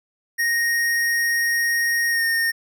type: tone with pitch glide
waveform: square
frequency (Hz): 1864.7 to 1836.9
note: A#6 to A#6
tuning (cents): 0 to -26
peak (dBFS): -19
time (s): 0.38-2.52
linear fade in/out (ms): 20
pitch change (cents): -26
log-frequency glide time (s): 2.1-2.23
effects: none